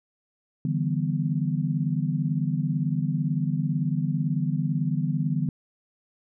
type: chord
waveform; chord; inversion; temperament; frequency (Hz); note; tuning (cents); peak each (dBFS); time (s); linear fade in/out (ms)
sine; E minor seventh; third; equal; 146.83 / 164.81 / 196 / 246.9; D3 / E3 / G3 / B3; 0 / 0 / 0 / 0; -26 / -27 / -32 / -31; 0.65-5.49; 2
effects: none